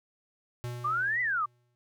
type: tone with exponential decay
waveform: square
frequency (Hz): 121.4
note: B2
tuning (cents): -29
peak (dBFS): -33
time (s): 0.64-1.75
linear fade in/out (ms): 0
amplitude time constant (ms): 240
type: exponential two-way sweep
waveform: sine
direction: up then down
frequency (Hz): 1150 to 2029 to 1150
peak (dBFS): -26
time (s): 0.84-1.46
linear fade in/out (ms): 10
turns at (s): 1.21
effects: none